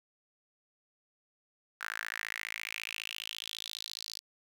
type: tone with high-pass filter sweep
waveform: sawtooth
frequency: 54.6 Hz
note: A1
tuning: 13 cents flat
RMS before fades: -41 dBFS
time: 1.8-4.2 s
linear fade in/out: 20 ms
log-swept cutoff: 1500 to 4700 Hz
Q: 5.3
effects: 10-bit